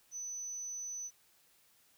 sine tone, 6000 Hz, F#8, 23 cents sharp, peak -39 dBFS, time 0.11-1.11 s, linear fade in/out 50 ms, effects white hiss -68 dBFS RMS until 1.97 s

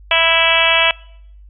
harmonic tone, 329.6 Hz, E4, in tune, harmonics 2 / 3 / 4 / 5 / 6 / 7 / 8 / 9 / 10, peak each -19 / -21 / -23 / -22 / -23 / -18 / -17 / -19 / -19 dBFS, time 0.11-0.91 s, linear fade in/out 2 ms, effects noise-tail reverb RT60 0.7 s tail -24 dB re dry + added 50 Hz sine -38 dBFS peak until 1.49 s

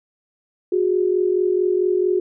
sine tone pair together, 363.4 / 407.9 Hz, F#4 / G#4, -31 / -31 cents, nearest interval major second, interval 200 cents, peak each -17 / -21 dBFS, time 0.72-2.2 s, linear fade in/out 5 ms, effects none

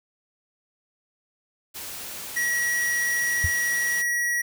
white noise, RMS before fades -36 dBFS, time 1.74-4.03 s, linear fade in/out 20 ms
square tone, 1918 Hz, A#6, 49 cents sharp, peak -23 dBFS, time 2.36-4.42 s, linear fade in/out 10 ms
sine tone with exponential decay, 84.9 Hz, F2, 48 cents flat, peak -18 dBFS, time 3.44-3.52 s, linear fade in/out 5 ms, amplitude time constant 16 ms
effects none

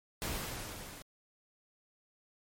pink noise with level ramp, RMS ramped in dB -36 to -49 dBFS, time 0.22-1.02 s, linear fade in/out 0 ms, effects MP3 64 kbps

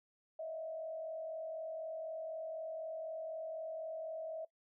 sine tone with frequency modulation, 642 Hz, E5, 46 cents flat, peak -40 dBFS, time 0.39-4.45 s, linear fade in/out 5 ms, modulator 44 Hz, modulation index 0.54, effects noise-tail reverb RT60 0.1 s tail -19 dB re dry

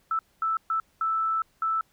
sine tone bursts at uneven times, 1318.5 Hz, E6, in tune, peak -23 dBFS, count 5, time 0.11-0.19 / 0.42-0.57 / 0.7-0.8 / 1.01-1.42 / 1.62-1.81 s, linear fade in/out 2 ms, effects pink hiss -66 dBFS RMS until 1.92 s

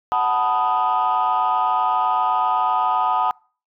sine chord, B dominant seventh, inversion second, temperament equal, 740 / 880 / 987.8 / 1244.5 Hz, F#5 / A5 / B5 / D#6, 0 / 0 / 0 / 0 cents, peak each -21 dBFS, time 0.12-3.31 s, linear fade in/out 0 ms, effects noise-tail reverb RT60 0.4 s tail -26 dB re dry + tanh soft clip ceiling -11 dBFS

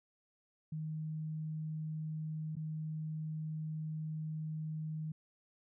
sine tone with dropouts, 156.1 Hz, D#3, 6 cents sharp, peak -37 dBFS, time 0.72-5.12 s, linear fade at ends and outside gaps 5 ms, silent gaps 2.555-2.566 s, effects none

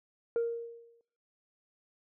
sine tone with exponential decay, 466.2 Hz, A#4, in tune, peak -23 dBFS, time 0.36-1.01 s, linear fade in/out 1 ms, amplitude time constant 140 ms, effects noise-tail reverb RT60 1.0 s tail -23 dB re dry + tanh soft clip ceiling -25 dBFS

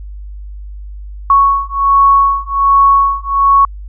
sine beating tone pair, 1108.7 / 1110 Hz, C#6 / C#6, 0 / +2 cents, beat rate 1.3 Hz, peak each -10 dBFS, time 1.3-3.65 s, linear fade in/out 2 ms, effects added 50 Hz sine -25 dBFS peak until 3.88 s

